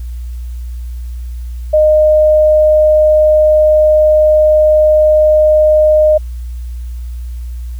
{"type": "tone", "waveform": "sine", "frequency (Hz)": 614, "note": "D#5", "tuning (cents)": -23, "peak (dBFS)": -5, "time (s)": [1.73, 6.18], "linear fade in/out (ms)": 10, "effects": ["added 60 Hz sine -20 dBFS peak until 7.79 s", "white hiss -48 dBFS RMS until 7.79 s"]}